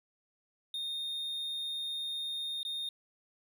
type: tone with dropouts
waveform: triangle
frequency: 3676 Hz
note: A#7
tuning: 25 cents flat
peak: -33 dBFS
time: 0.74-2.89 s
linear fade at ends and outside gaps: 2 ms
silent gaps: 2.631-2.65 s
effects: none